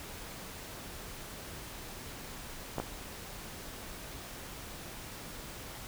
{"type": "clicks", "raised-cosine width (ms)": 1, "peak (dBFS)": -19, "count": 2, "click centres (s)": [2.783, 2.8], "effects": ["pink hiss -45 dBFS RMS until 5.87 s"]}